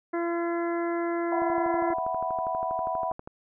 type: harmonic tone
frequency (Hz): 340.6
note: F4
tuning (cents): -43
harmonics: 1 / 2 / 3 / 4 / 5 / 6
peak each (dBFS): -27 / -33 / -37 / -39 / -41 / -43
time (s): 0.13-1.94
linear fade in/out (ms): 10
type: chord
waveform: sine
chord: E suspended second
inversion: none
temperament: equal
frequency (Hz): 659.3 / 740 / 987.8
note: E5 / F#5 / B5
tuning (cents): 0 / 0 / 0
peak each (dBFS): -31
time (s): 1.32-3.12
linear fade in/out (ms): 2
type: click train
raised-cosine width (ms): 1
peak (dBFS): -25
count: 24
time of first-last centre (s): 1.42-3.275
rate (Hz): 12.4
effects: none